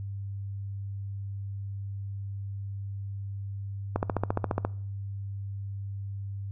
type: click train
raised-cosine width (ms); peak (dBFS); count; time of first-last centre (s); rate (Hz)
1; -12; 11; 3.96-4.65; 14.5
effects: noise-tail reverb RT60 0.6 s tail -23 dB re dry + added 99 Hz sine -33 dBFS peak until 6.51 s